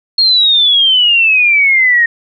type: exponential sweep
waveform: sine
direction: down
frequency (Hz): 4296 to 1847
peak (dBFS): -6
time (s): 0.18-2.06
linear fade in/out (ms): 5
effects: none